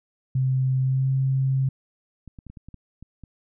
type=tone with pitch glide; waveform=sine; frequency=130.81 to 133.4 Hz; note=C3 to C3; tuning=0 to +34 cents; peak=-19 dBFS; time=0.35-1.69 s; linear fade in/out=5 ms; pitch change=+34 cents; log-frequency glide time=0.81-1.1 s
type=clicks; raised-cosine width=5 ms; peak=-29 dBFS; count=9; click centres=2.277 / 2.388 / 2.467 / 2.5 / 2.572 / 2.686 / 2.743 / 3.026 / 3.237 s
effects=none